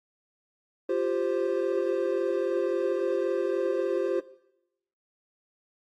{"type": "chord", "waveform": "triangle", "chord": "F suspended second", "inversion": "none", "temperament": "just", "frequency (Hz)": [349.2, 392.9, 523.8], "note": ["F4", "G4", "C5"], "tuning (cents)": [0, 4, 2], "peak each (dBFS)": -27, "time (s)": [0.89, 4.2], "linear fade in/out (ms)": 5, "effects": ["noise-tail reverb RT60 0.8 s tail -17 dB re dry", "AAC 32 kbps"]}